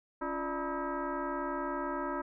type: tone with frequency modulation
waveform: sine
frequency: 348.4 Hz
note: F4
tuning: 4 cents flat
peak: -32 dBFS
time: 0.21-2.22 s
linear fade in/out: 10 ms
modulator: 314 Hz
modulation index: 3.6
effects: none